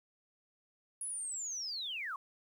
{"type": "linear sweep", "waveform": "sine", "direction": "down", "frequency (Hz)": [10548, 1045], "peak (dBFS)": -37, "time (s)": [1.01, 2.16], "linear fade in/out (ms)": 2, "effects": ["11-bit"]}